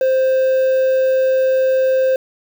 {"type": "tone with quantisation", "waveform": "triangle", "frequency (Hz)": 523.3, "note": "C5", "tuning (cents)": 0, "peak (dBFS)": -10, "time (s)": [0.01, 2.16], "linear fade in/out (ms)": 2, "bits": 6, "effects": []}